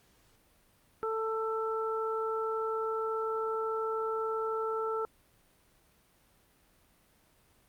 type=harmonic tone; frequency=443.6 Hz; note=A4; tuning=14 cents sharp; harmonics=1 / 2 / 3; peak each=-32 / -40 / -35 dBFS; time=1.03-5.05 s; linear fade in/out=0 ms; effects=pink hiss -66 dBFS RMS until 7.68 s + Opus 48 kbps